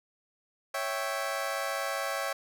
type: chord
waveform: 20% pulse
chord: C# diminished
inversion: none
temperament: equal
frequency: 554.4 / 659.3 / 784 Hz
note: C#5 / E5 / G5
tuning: 0 / 0 / 0 cents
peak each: -29 / -30 / -32 dBFS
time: 0.74-2.33 s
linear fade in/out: 5 ms
effects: none